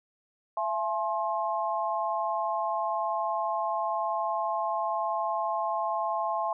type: tone cluster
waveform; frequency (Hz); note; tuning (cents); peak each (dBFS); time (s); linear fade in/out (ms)
sine; 672 / 851 / 1062; E5 / G#5 / C6; +33 / +42 / +25; -31; 0.57-6.53; 2
effects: none